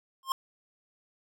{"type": "tone with exponential growth", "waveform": "square", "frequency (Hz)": 1063, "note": "C6", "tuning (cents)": 27, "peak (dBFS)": -23, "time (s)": [0.23, 0.32], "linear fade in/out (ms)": 1, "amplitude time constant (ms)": 19, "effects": []}